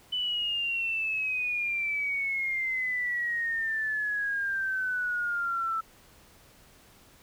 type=exponential sweep; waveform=sine; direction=down; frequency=3003 to 1318.5 Hz; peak=-27 dBFS; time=0.12-5.81 s; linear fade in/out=10 ms; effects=pink hiss -57 dBFS RMS until 7.22 s